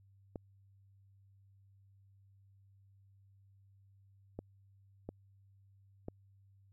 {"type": "clicks", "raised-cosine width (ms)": 2, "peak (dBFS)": -28, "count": 4, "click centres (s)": [0.358, 4.39, 5.09, 6.084], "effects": ["added 98 Hz sine -62 dBFS peak until 6.72 s"]}